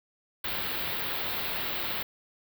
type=band-stop noise; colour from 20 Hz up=white; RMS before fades=-32 dBFS; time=0.44-2.03 s; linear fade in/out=5 ms; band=4300 to 15000 Hz; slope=48 dB/octave; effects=none